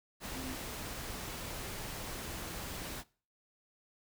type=tone in noise; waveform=sine; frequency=260.1 Hz; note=C4; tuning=10 cents flat; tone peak=-42 dBFS; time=0.33-0.58 s; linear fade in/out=50 ms; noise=pink; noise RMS=-42 dBFS; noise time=0.2-3.04 s; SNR=-3 dB; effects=noise-tail reverb RT60 0.4 s tail -21 dB re dry